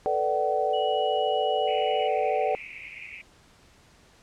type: chord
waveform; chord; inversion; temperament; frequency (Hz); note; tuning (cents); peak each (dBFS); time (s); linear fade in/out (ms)
sine; B minor seventh; third; equal with one note detuned; 440 / 493.9 / 587.3 / 756.4; A4 / B4 / D5 / F#5; 0 / 0 / 0 / +38; -29 / -30 / -28 / -26; 0.06-2.55; 0
type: tone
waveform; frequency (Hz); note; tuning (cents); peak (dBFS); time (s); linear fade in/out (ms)
sine; 2923; F#7; -22; -35; 0.73-2.08; 10
type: band-pass noise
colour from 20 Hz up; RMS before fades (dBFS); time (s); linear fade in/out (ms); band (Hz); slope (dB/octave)
white; -42; 1.67-3.22; 10; 2100 to 2600; 96
effects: pink hiss -57 dBFS RMS until 4.22 s + low-pass 8000 Hz 12 dB/octave